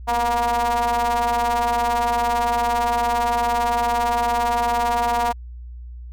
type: ring-modulated tone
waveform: square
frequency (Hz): 117.6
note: A#2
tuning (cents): +16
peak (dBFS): -16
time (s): 0.07-5.33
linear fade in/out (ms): 20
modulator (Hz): 832
effects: added 60 Hz sine -33 dBFS peak until 6.12 s